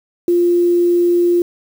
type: tone with quantisation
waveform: sine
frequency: 348.6 Hz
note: F4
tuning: 3 cents flat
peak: -10 dBFS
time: 0.28-1.42 s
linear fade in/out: 2 ms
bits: 6
effects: none